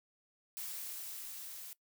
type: noise with level ramp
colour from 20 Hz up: blue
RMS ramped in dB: -42 to -48 dBFS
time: 0.57-1.73 s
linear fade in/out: 0 ms
effects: noise-tail reverb RT60 0.1 s tail -20 dB re dry